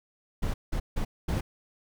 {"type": "noise bursts at uneven times", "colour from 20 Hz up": "brown", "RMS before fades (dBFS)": -28, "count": 4, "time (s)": [[0.42, 0.54], [0.72, 0.8], [0.96, 1.05], [1.28, 1.41]], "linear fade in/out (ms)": 10, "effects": []}